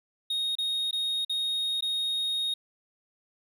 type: tone with dropouts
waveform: triangle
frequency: 3729 Hz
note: A#7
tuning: in tune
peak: -25 dBFS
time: 0.3-2.54 s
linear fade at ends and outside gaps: 5 ms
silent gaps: 0.554-0.584 / 0.911-0.928 / 1.249-1.295 / 1.808-1.823 s
effects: none